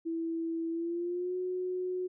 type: tone with pitch glide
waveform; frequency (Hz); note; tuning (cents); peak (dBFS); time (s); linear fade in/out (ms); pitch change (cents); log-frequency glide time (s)
sine; 329.6 to 365.7; E4 to F#4; 0 to -20; -31; 0.05-2.08; 20; +180; 0.7-1.36
effects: none